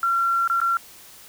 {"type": "tone with dropouts", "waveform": "sine", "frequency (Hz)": 1367, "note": "F6", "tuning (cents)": -37, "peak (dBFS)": -18, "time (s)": [0.03, 0.77], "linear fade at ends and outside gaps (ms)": 1, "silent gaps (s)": [[0.476, 0.499], [0.602, 0.615]], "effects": ["white hiss -46 dBFS RMS until 1.28 s"]}